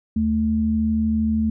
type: tone pair together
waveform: sine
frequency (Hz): 77.67 / 220.3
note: D#2 / A3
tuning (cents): -2 / +2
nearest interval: octave + tritone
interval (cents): 1804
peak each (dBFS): -25 / -18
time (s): 0.16-1.5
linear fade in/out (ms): 5
effects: none